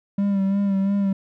triangle tone with vibrato, 197.2 Hz, G3, 11 cents sharp, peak -16 dBFS, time 0.18-1.13 s, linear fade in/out 5 ms, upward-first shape sine, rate 2.9 Hz, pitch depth 37 cents each way, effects none

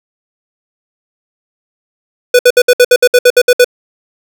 square tone bursts, 493.9 Hz, B4, in tune, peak -3 dBFS, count 12, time 2.34-3.645 s, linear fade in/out 5 ms, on 51 ms, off 63 ms, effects none

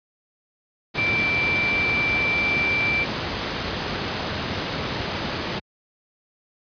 sine tone in noise, 2344 Hz, D7, 4 cents flat, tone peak -20 dBFS, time 0.97-3.05 s, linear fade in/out 20 ms, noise pink, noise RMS -26 dBFS, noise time 0.94-5.6 s, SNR +3 dB, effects high-pass 80 Hz 12 dB/octave + resampled to 11025 Hz

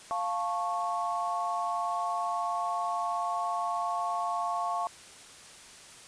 sine chord, F augmented, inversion none, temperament equal with one note detuned, 698.5 / 880 / 1103 Hz, F5 / A5 / C#6, 0 / 0 / -9 cents, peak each -32 / -35 / -32 dBFS, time 0.11-4.87 s, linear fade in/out 0 ms, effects white hiss -50 dBFS RMS until 6.07 s + resampled to 22050 Hz

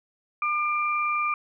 sine tone pair together, 1203 / 2367 Hz, D6 / D7, +41 / +13 cents, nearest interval octave, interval 1172 cents, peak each -24 / -28 dBFS, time 0.42-1.34 s, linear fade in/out 2 ms, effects none

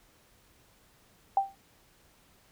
sine tone with exponential decay, 784 Hz, G5, in tune, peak -18 dBFS, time 1.37-1.55 s, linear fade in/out 2 ms, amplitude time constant 37 ms, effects pink hiss -63 dBFS RMS until 2.51 s

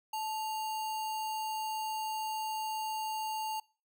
sine tone with sample-and-hold, 873 Hz, A5, 14 cents flat, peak -33 dBFS, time 0.13-3.6 s, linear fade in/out 5 ms, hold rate 3675 Hz, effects noise-tail reverb RT60 0.4 s tail -26 dB re dry

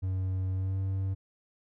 triangle tone with pitch glide, 93.8 to 95.99 Hz, F#2 to G2, +24 to -36 cents, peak -26 dBFS, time 0.02-1.15 s, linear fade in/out 20 ms, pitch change +40 cents, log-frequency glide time 0.53-0.78 s, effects none

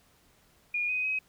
sine tone with pitch steps, 2433 / 2503 / 2536 Hz, D#7 / D#7 / D#7, -39 / +10 / +32 cents, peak -27 dBFS, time 0.74-1.19 s, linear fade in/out 5 ms, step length 150 ms, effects pink hiss -64 dBFS RMS until 1.28 s

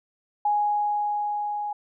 sine tone with level ramp, 830.6 Hz, G#5, in tune, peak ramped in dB -19 to -27 dBFS, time 0.45-1.73 s, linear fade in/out 5 ms, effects none

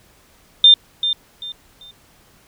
sine tone with echo, 3600 Hz, A7, 39 cents sharp, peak -5 dBFS, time 0.64-0.74 s, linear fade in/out 2 ms, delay 390 ms, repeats 3, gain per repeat -11 dB, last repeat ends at 1.91 s, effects pink hiss -53 dBFS RMS until 2.47 s

